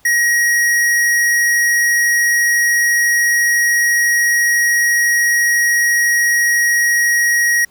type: tone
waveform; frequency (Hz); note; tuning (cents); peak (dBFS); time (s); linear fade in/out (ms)
square; 1894; A#6; +27; -12; 0.05-7.65; 5
effects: pink hiss -53 dBFS RMS until 7.7 s